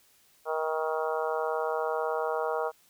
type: harmonic tone with a mistuned harmonic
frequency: 158.1 Hz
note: D#3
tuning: 28 cents sharp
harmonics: 3 / 4 / 5 / 6 / 7 / 8 / 9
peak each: -31 / -33 / -35 / -37 / -38 / -39 / -40 dBFS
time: 0.45-2.72 s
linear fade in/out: 50 ms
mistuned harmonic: 9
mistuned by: -29 cents
effects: white hiss -63 dBFS RMS until 2.89 s